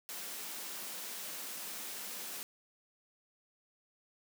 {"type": "high-pass noise", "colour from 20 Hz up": "white", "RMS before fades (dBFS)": -43, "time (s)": [0.09, 2.43], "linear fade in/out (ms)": 0, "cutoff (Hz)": 160, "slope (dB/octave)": 96, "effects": []}